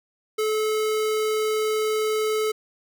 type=tone; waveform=square; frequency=432.3 Hz; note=A4; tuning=31 cents flat; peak=-22 dBFS; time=0.38-2.52 s; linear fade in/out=10 ms; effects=none